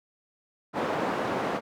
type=band-pass noise; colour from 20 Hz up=white; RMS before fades=-29 dBFS; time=0.73-1.61 s; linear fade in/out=50 ms; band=190 to 870 Hz; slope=12 dB/octave; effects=none